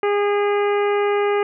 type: harmonic tone with a mistuned harmonic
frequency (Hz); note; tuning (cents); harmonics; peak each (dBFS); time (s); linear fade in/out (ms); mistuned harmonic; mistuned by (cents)
408.9; G#4; -27; 1 / 2 / 3 / 4 / 5 / 6 / 7; -17 / -25 / -27 / -33 / -31 / -35 / -39; 0.03-1.43; 2; 6; -15
effects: none